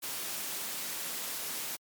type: noise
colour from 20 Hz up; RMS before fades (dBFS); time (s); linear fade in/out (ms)
white; -37; 0.02-1.77; 20
effects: high-pass 150 Hz 12 dB/octave + MP3 96 kbps